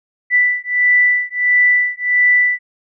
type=beating tone pair; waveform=sine; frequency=1977 / 1978.5 Hz; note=B6 / B6; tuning=+1 / +3 cents; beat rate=1.5 Hz; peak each=-14 dBFS; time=0.3-2.59 s; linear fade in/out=50 ms; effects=none